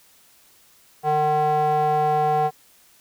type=tone with band-pass filter; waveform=square; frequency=151.5 Hz; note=D#3; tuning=46 cents flat; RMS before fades=-20 dBFS; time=1.03-2.51 s; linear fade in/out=50 ms; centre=700 Hz; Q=4.7; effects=white hiss -55 dBFS RMS until 3 s